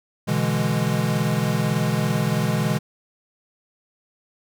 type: chord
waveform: square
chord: E dominant seventh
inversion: second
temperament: equal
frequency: 123.47 / 146.83 / 164.81 / 207.7 Hz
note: B2 / D3 / E3 / G#3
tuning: 0 / 0 / 0 / 0 cents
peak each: -26 dBFS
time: 0.27-2.79 s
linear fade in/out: 20 ms
effects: none